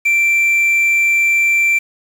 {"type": "tone with quantisation", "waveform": "triangle", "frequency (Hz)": 2349, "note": "D7", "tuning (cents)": 0, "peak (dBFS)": -9, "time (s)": [0.05, 1.79], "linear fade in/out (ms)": 10, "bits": 6, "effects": []}